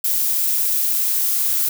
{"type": "noise with high-pass filter sweep", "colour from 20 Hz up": "violet", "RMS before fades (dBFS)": -19, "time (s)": [0.04, 1.69], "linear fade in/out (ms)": 5, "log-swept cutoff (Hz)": [220, 1200], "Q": 1.7, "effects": []}